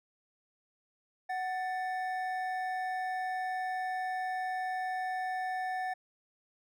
triangle tone pair together, 743.4 / 1768 Hz, F#5 / A6, +8 / +8 cents, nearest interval octave + minor third, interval 1500 cents, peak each -31 / -38 dBFS, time 1.29-5.94 s, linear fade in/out 10 ms, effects none

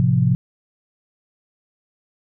sine chord, F major, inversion first, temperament just, 109.13 / 130.96 / 174.61 Hz, A2 / C3 / F3, -14 / +2 / 0 cents, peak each -20 / -16 / -19 dBFS, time 0-0.35 s, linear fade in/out 0 ms, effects none

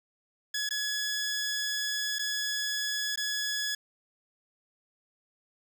15% pulse tone with dropouts, 1691 Hz, G#6, 31 cents sharp, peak -23 dBFS, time 0.54-3.75 s, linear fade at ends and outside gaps 5 ms, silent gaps 0.691-0.707 / 2.186-2.192 / 3.159-3.174 s, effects none

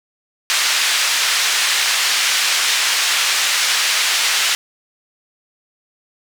pink band-pass noise, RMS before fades -17 dBFS, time 0.5-4.55 s, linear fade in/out 0 ms, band 1900 to 7100 Hz, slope 12 dB/octave, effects none

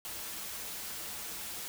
white noise with comb filter, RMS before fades -41 dBFS, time 0.05-1.68 s, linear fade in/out 0 ms, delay 7.6 ms, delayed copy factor -0.55, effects none

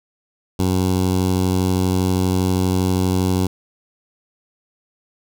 15% pulse tone with notch filter, 92.5 Hz, F#2, in tune, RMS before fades -18 dBFS, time 0.59-3.47 s, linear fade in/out 5 ms, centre 1800 Hz, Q 0.7, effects none

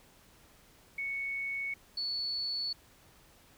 sine tone pair in turn, 2217 / 4434 Hz, C#7 / C#8, 0 / 0 cents, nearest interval octave, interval 1200 cents, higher second, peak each -33 / -32 dBFS, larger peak second, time 0.98-1.74 / 1.97-2.73 s, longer neither, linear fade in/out 5 ms, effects pink hiss -61 dBFS RMS until 3.57 s

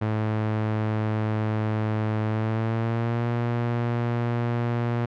sawtooth tone with pitch glide, 108.3 to 118.79 Hz, A2 to A#2, -27 to +33 cents, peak -19 dBFS, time 0.01-5.06 s, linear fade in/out 10 ms, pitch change +160 cents, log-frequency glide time 2.26-3.27 s, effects low-pass 2000 Hz 12 dB/octave

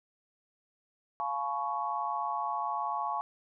sine chord, C# dominant seventh, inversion first, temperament equal with one note detuned, 698.5 / 852.5 / 987.8 / 1108.7 Hz, E#5 / G#5 / B5 / C#6, 0 / +45 / 0 / 0 cents, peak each -38 / -34 / -40 / -34 dBFS, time 1.2-3.21 s, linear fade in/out 0 ms, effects none

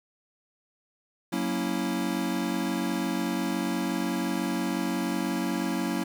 square chord, F# dominant seventh, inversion none, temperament equal with one note detuned, 185 / 233.1 / 278.9 / 329.6 Hz, F#3 / A#3 / C#4 / E4, 0 / 0 / +11 / 0 cents, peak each -33 dBFS, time 1.32-6.04 s, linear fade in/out 10 ms, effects 10-bit

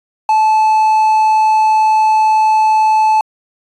triangle tone with quantisation, 869 Hz, A5, 22 cents flat, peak -6 dBFS, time 0.29-3.21 s, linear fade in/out 2 ms, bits 6, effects resampled to 24000 Hz

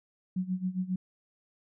sine tone with tremolo, 184.6 Hz, F#3, 4 cents flat, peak -26 dBFS, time 0.36-0.96 s, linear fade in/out 5 ms, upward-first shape sine, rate 7.4 Hz, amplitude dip 85%, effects none

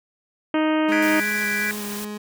harmonic tone, 311.1 Hz, D#4, in tune, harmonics 1 / 2 / 3 / 4 / 5 / 6 / 7 / 8 / 9 / 10, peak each -19 / -25 / -29 / -31 / -33 / -35 / -36 / -37 / -38 / -39 dBFS, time 0.54-1.2 s, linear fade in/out 2 ms
30% pulse tone with vibrato, 207.7 Hz, G#3, in tune, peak -27 dBFS, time 0.88-2.18 s, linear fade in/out 10 ms, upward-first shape square, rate 2.7 Hz, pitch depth 13 cents each way
triangle chord, G# half-diminished seventh, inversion third, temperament equal, 1480 / 1661.2 / 1975.5 / 2349 Hz, F#6 / G#6 / B6 / D7, 0 / 0 / 0 / 0 cents, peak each -29 / -24 / -26 / -26 dBFS, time 0.92-1.71 s, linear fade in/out 0 ms
white noise, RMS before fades -34 dBFS, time 1.02-2.05 s, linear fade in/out 5 ms
effects none

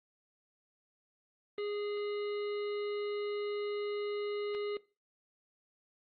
harmonic tone, 413.1 Hz, G#4, 9 cents flat, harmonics 1 / 3 / 5 / 7 / 9 / 10, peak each -34 / -48 / -48 / -52 / -55 / -56 dBFS, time 1.58-4.77 s, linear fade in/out 2 ms
click, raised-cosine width 0.3 ms, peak -31 dBFS, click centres 4.549 s
effects noise-tail reverb RT60 0.3 s tail -19 dB re dry + Opus 24 kbps

